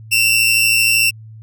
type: tone pair together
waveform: sawtooth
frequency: 2645 / 2758 Hz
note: E7 / F7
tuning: +5 / -22 cents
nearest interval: minor second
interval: 73 cents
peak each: -11 dBFS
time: 0.11-1.11 s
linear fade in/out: 20 ms
effects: added 110 Hz sine -34 dBFS peak until 1.42 s